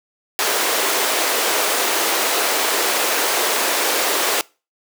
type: high-pass noise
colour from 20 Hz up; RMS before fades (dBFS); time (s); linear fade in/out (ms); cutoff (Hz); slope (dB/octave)
pink; -19; 0.39-4.41; 0; 380; 24
effects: noise-tail reverb RT60 0.3 s tail -23 dB re dry